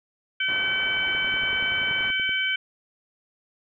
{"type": "harmonic tone", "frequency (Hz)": 764, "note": "G5", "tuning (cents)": -45, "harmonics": [2, 3, 4], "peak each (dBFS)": [-27, -26, -27], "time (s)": [0.4, 2.56], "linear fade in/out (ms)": 5}
{"type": "low-pass noise", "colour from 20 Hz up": "white", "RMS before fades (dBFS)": -38, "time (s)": [0.48, 2.11], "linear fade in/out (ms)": 5, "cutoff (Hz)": 1900, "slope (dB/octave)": 24}
{"type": "click train", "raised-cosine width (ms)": 2, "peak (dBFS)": -27, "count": 13, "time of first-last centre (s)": [1.15, 2.293], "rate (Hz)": 10.5}
{"effects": []}